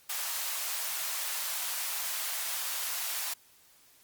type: high-pass noise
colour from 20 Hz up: white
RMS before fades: -34 dBFS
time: 0.09-3.34 s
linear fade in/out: 10 ms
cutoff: 670 Hz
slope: 24 dB/octave
effects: white hiss -61 dBFS RMS until 4.03 s + Opus 48 kbps